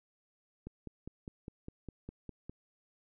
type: click train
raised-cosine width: 3 ms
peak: -30 dBFS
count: 10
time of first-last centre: 0.67-2.496 s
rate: 4.93 Hz
effects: none